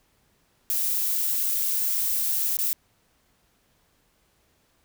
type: noise with dropouts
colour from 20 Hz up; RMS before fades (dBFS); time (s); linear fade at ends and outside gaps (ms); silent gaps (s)
violet; -25; 0.7-2.73; 0; 2.57-2.588
effects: pink hiss -66 dBFS RMS until 4.84 s